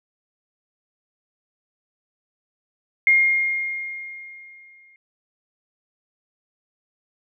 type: tone with exponential decay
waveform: sine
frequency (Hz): 2130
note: C7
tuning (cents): +30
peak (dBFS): -11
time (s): 3.07-4.96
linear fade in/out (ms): 1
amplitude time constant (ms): 410
effects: none